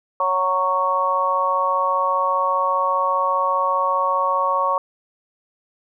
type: harmonic tone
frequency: 185 Hz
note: F#3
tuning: in tune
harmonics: 3 / 4 / 5 / 6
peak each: -24 / -30 / -23 / -19 dBFS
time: 0.2-4.78 s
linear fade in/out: 2 ms
effects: none